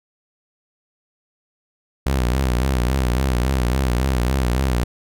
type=tone with vibrato; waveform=sawtooth; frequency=63.6 Hz; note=C2; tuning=48 cents flat; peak=-13 dBFS; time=2.06-4.84 s; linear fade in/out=5 ms; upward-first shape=sine; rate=3.6 Hz; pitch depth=120 cents each way; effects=none